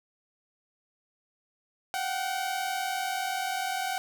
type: tone pair together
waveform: sawtooth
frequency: 726 / 766.3 Hz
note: F#5 / G5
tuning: -33 / -40 cents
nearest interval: minor second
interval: 93 cents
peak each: -30 / -27 dBFS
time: 1.94-3.98 s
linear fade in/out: 0 ms
effects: none